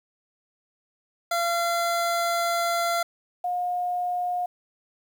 25% pulse / sine tone pair in turn, 685 / 715.8 Hz, F5 / F5, -34 / +42 cents, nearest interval minor second, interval 76 cents, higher second, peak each -19 / -24 dBFS, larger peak first, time 1.31-3.03 / 3.44-4.46 s, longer first, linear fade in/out 5 ms, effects 9-bit

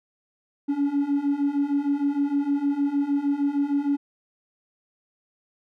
triangle beating tone pair, 280 / 286.5 Hz, C#4 / D4, +18 / -43 cents, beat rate 6.5 Hz, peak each -23 / -20 dBFS, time 0.68-3.97 s, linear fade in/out 20 ms, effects tanh soft clip ceiling -15 dBFS

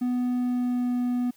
triangle tone with pitch glide, 247.7 to 246 Hz, B3 to B3, +5 to -7 cents, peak -21 dBFS, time 0.01-1.31 s, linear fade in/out 10 ms, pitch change -12 cents, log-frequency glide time 0.39-0.96 s, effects white hiss -60 dBFS RMS until 1.36 s

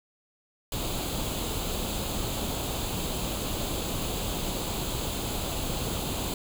pink noise with comb filter, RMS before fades -31 dBFS, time 0.72-6.34 s, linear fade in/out 2 ms, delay 0.27 ms, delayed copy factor +0.65, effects none

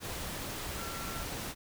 sine tone in noise, 1355 Hz, E6, 47 cents sharp, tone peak -44 dBFS, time 0.76-1.26 s, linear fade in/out 50 ms, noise pink, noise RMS -39 dBFS, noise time 0-1.55 s, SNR -8 dB, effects none

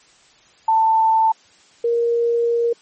sine tone pair in turn, 889 / 469.2 Hz, A5 / A#4, +18 / +11 cents, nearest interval major seventh, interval 1107 cents, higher first, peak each -12 / -15 dBFS, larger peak first, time 0.68-1.32 / 1.84-2.73 s, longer second, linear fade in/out 5 ms, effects white hiss -52 dBFS RMS until 2.81 s + MP3 32 kbps

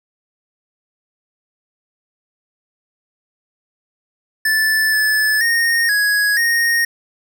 square tone with pitch steps, 1753 / 1735 / 1851 / 1667 / 1858 Hz, A6 / A6 / A#6 / G#6 / A#6, -7 / -25 / -13 / +6 / -6 cents, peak -14 dBFS, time 4.45-6.85 s, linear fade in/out 5 ms, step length 480 ms, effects none

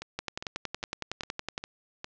two click trains, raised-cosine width 0.2 ms, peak -15 / -20 dBFS, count 16 / 6, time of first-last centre 0.19-1.579 / 0.02-2.044 s, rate 10.8 / 2.47 Hz, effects resampled to 16000 Hz + 7-bit

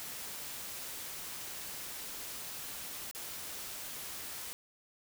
white noise with dropouts, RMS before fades -43 dBFS, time 0-4.53 s, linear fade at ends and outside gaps 0 ms, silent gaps 3.112-3.149 s, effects none

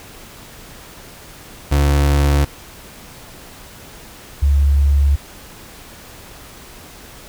35% pulse / sine tone pair in turn, 71.2 / 70.63 Hz, C#2 / C#2, +47 / +33 cents, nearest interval unison, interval 14 cents, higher first, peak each -10 dBFS, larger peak neither, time 1.71-2.45 / 4.42-5.16 s, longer neither, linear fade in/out 10 ms, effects pink hiss -39 dBFS RMS until 7.28 s

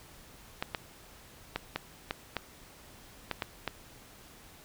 clicks, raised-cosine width 0.3 ms, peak -15 dBFS, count 9, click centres 0.625 / 0.748 / 1.56 / 1.76 / 2.109 / 2.367 / 3.313 / 3.422 / 3.677 s, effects pink hiss -54 dBFS RMS until 4.64 s

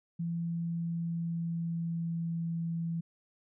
sine tone with pitch glide, 168.6 to 166.66 Hz, E3 to E3, +39 to +19 cents, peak -31 dBFS, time 0.19-3.01 s, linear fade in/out 10 ms, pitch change -20 cents, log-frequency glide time 0.43-2.55 s, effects none

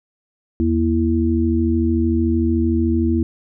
sine tone cluster, 81.5 / 238 / 331.4 Hz, E2 / A#3 / E4, -19 / +36 / +9 cents, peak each -19 dBFS, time 0.6-3.23 s, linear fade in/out 0 ms, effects none

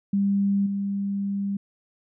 sine tone with level steps, 199 Hz, G3, 26 cents sharp, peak -19 / -24 dBFS, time 0.13-1.57 s, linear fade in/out 5 ms, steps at 0.66 s, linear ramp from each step 5 ms, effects none

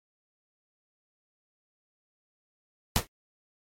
pink noise with exponential decay, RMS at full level -18 dBFS, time 2.96-3.07 s, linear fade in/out 0 ms, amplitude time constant 22 ms, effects MP3 64 kbps

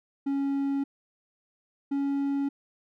triangle tone pair in turn, 277.2 / 279.1 Hz, C#4 / C#4, 0 / +12 cents, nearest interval unison, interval 12 cents, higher second, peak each -23 dBFS, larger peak neither, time 0.26-0.84 / 1.91-2.49 s, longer neither, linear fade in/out 10 ms, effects none

